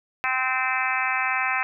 harmonic tone, 258.8 Hz, C4, 19 cents flat, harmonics 3 / 4 / 5 / 6 / 7 / 8 / 9 / 10, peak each -30 / -30 / -30 / -30 / -30 / -30 / -30 / -30 dBFS, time 0.24-1.63 s, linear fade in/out 0 ms, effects none

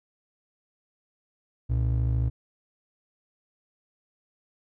triangle ring-modulated tone, 92.5 Hz, F#2, in tune, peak -17 dBFS, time 1.69-2.3 s, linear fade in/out 20 ms, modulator 26.8 Hz, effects none

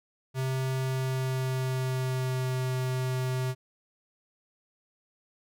square tone with pitch glide, 131.3 to 128.75 Hz, C3 to C3, +6 to -28 cents, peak -28 dBFS, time 0.34-3.55 s, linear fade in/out 50 ms, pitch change -34 cents, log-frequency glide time 0.75-2.61 s, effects none

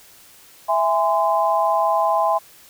sine chord, E augmented, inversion none, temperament just, 659.3 / 824.1 / 1030.1 Hz, E5 / G#5 / B#5, 0 / -14 / -27 cents, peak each -20 dBFS, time 0.68-2.39 s, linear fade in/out 20 ms, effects white hiss -48 dBFS RMS until 2.69 s

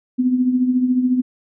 sine tone with tremolo, 252.2 Hz, B3, 36 cents sharp, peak -11 dBFS, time 0.18-1.22 s, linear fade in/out 20 ms, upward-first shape triangle, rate 14 Hz, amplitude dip 65%, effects none

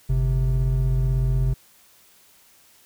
triangle tone pair together, 48.84 / 130.4 Hz, G1 / C3, -6 / -5 cents, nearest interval octave + perfect fourth, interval 1701 cents, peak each -19 dBFS, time 0.09-1.54 s, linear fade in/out 10 ms, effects white hiss -55 dBFS RMS until 2.85 s

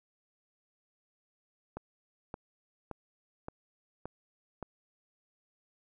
click train, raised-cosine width 1 ms, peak -25 dBFS, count 6, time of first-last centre 1.77-4.627 s, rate 1.75 Hz, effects none

